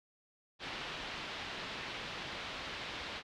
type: low-pass noise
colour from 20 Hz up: white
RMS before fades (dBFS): -43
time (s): 0.59-3.23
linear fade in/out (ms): 50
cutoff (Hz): 3800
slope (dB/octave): 24
effects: none